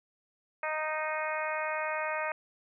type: harmonic tone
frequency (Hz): 310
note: D#4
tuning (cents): -6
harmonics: 2 / 3 / 4 / 5 / 6 / 7 / 8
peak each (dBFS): -35 / -37 / -38 / -39 / -40 / -40 / -41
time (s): 0.63-2.32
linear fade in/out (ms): 2
effects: none